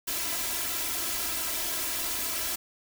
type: noise with comb filter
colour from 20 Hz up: white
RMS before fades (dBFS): -31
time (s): 0.07-2.56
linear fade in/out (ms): 10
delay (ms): 3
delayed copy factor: +1
effects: none